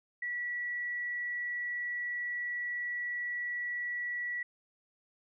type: tone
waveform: sine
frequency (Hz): 1943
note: B6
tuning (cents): -29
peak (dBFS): -33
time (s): 0.22-4.43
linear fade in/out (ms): 5
effects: none